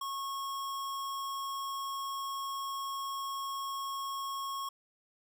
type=tone; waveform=square; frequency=1094 Hz; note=C#6; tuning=23 cents flat; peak=-36 dBFS; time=0.01-4.69 s; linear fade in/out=5 ms; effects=none